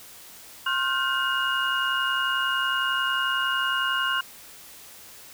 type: tone cluster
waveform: sine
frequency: 1063 / 1411 / 1542 / 2859 Hz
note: C6 / F6 / G6 / F7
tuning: +27 / +17 / -29 / +40 cents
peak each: -28 dBFS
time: 0.66-4.21 s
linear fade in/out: 5 ms
effects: white hiss -46 dBFS RMS until 5.33 s